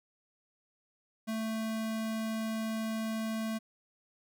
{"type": "tone", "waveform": "square", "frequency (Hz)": 221.5, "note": "A3", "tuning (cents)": 12, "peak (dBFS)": -33, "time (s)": [1.27, 3.59], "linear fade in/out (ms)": 20, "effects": []}